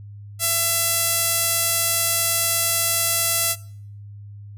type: tone with band-pass filter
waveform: sawtooth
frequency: 671 Hz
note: E5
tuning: 31 cents sharp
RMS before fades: -21 dBFS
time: 0.39-3.56 s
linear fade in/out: 50 ms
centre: 11000 Hz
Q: 1.2
effects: noise-tail reverb RT60 0.6 s tail -22 dB re dry + added 102 Hz sine -36 dBFS peak until 4.57 s